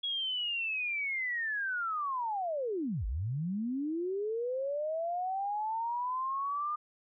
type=linear two-way sweep; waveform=sine; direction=down then up; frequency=3342 to 45.95 to 1215 Hz; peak=-31 dBFS; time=0.03-6.76 s; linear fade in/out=10 ms; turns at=3.06 s; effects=none